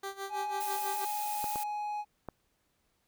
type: tone with tremolo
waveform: 15% pulse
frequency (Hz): 392.4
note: G4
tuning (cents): +2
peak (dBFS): -29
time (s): 0.03-1.05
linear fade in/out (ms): 5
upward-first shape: sine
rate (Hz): 6.1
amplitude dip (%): 85
type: tone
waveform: triangle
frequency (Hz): 836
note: G#5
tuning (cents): +11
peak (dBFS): -31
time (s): 0.29-2.05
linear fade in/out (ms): 50
type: noise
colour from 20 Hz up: blue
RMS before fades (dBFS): -40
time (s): 0.6-1.64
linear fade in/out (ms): 10
type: clicks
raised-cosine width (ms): 1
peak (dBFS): -25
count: 3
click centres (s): 1.442 / 1.558 / 2.287
effects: pink hiss -75 dBFS RMS until 3.07 s